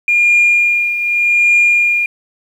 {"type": "tone with tremolo", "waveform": "sine", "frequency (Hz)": 2414, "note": "D7", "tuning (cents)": 47, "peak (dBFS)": -5, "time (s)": [0.08, 2.06], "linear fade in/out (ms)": 2, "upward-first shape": "triangle", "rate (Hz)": 0.84, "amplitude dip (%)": 70, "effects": ["tanh soft clip ceiling -4 dBFS", "7-bit"]}